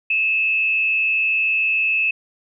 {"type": "tone with frequency modulation", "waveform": "sine", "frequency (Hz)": 2600, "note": "E7", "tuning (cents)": -24, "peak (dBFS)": -16, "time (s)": [0.1, 2.11], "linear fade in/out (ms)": 5, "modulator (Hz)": 133, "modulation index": 0.46, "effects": []}